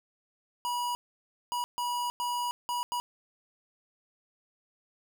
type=tone bursts at uneven times; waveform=square; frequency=970 Hz; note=B5; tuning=31 cents flat; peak=-30 dBFS; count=6; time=0.65-0.95 / 1.52-1.64 / 1.78-2.1 / 2.2-2.51 / 2.69-2.83 / 2.92-3 s; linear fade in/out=0 ms; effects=none